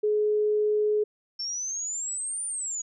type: tone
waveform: sine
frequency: 422.4 Hz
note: G#4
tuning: 29 cents sharp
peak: -21 dBFS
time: 0.03-1.04 s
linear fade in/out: 10 ms
type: exponential two-way sweep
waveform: sine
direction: up then down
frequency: 5360 to 9290 to 6690 Hz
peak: -29 dBFS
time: 1.39-2.82 s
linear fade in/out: 10 ms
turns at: 2.45 s
effects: none